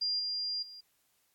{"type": "tone with level steps", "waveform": "sine", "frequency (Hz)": 4800, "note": "D8", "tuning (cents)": 37, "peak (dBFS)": [-29, -32, -46], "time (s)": [0.01, 0.81], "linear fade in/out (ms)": 10, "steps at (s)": [0.19, 0.62], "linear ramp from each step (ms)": 10, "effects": ["white hiss -73 dBFS RMS until 1.34 s", "AAC 64 kbps"]}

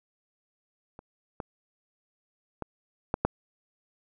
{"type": "clicks", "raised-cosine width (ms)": 1, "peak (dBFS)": [-30, -20, -19, -11, -8], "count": 5, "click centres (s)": [0.991, 1.402, 2.623, 3.141, 3.25], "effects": []}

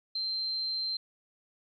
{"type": "tone", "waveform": "sine", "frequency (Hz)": 4133, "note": "C8", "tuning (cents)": -22, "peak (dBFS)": -30, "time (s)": [0.15, 0.97], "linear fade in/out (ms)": 5, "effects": ["12-bit"]}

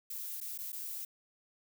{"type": "noise with dropouts", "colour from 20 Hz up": "violet", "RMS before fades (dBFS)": -41, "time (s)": [0.1, 1.05], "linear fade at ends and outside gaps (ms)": 5, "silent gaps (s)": [[0.404, 0.411], [0.578, 0.586], [0.721, 0.728]], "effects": []}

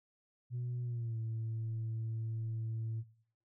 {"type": "tone with pitch glide", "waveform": "sine", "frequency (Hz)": [122.5, 112.33], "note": ["B2", "A2"], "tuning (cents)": [-14, 36], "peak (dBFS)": -34, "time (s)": [0.5, 3.04], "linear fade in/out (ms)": 50, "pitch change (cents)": -150, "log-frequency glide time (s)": [0.82, 1.18], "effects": ["noise-tail reverb RT60 0.6 s tail -20 dB re dry", "tanh soft clip ceiling -33 dBFS"]}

